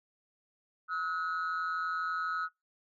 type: tone pair together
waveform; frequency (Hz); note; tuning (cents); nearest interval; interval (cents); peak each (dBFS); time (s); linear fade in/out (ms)
sine; 1288 / 1460; E6 / F#6; -41 / -24; major second; 217; -31 / -34; 0.88-2.49; 50
effects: noise-tail reverb RT60 0.2 s tail -23 dB re dry + tanh soft clip ceiling -28 dBFS